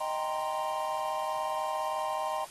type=chord; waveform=triangle; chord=C minor seventh; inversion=first; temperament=equal; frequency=622.3 / 784 / 932.3 / 1046.5 Hz; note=Eb5 / G5 / Bb5 / C6; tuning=0 / 0 / 0 / 0 cents; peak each=-34 dBFS; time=0-2.45 s; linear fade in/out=10 ms; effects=white hiss -49 dBFS RMS until 2.5 s + AAC 32 kbps